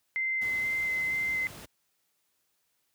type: tone with vibrato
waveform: sine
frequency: 2067 Hz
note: C7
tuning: 22 cents flat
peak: -27 dBFS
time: 0.16-1.47 s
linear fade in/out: 0 ms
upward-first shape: square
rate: 2.1 Hz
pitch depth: 9 cents each way
type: noise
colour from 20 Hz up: pink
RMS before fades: -46 dBFS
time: 0.41-1.66 s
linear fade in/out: 10 ms
effects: white hiss -75 dBFS RMS until 2.94 s + high-pass 60 Hz 12 dB/octave